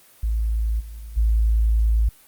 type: tone with level steps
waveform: sine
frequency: 55 Hz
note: A1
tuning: in tune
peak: -19 / -32 / -15 dBFS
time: 0.23-2.09 s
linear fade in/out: 5 ms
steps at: 0.79 / 1.16 s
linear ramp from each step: 20 ms
effects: white hiss -52 dBFS RMS until 2.27 s + Opus 32 kbps